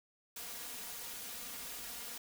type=noise with comb filter; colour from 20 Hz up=white; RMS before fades=-45 dBFS; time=0.36-2.18 s; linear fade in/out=5 ms; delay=4.2 ms; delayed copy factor=+0.6; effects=none